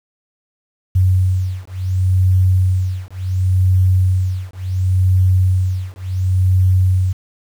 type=beating tone pair; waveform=sine; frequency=92.5 / 93.2 Hz; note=F#2 / F#2; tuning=0 / +13 cents; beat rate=0.7 Hz; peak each=-15 dBFS; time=0.95-7.13 s; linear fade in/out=10 ms; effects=7-bit